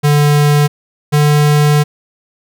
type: tone pair in turn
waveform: square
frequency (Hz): 146.83 / 148.11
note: D3 / D3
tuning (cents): 0 / +15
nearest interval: unison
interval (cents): 15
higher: second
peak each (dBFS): -8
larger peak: neither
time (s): 0.03-0.68 / 1.12-1.84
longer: second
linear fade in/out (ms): 20
effects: none